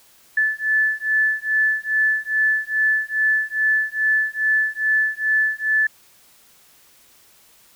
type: beating tone pair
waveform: sine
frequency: 1740 / 1742.4 Hz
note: A6 / A6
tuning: -20 / -17 cents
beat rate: 2.4 Hz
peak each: -20 dBFS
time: 0.37-5.87 s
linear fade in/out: 5 ms
effects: white hiss -53 dBFS RMS until 7.75 s